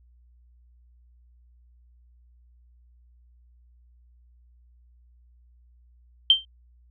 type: tone with exponential decay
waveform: sine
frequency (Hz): 3136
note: G7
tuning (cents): 0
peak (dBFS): -9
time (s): 6.3-6.45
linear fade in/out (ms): 2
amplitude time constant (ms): 31
effects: added 60 Hz sine -54 dBFS peak until 6.9 s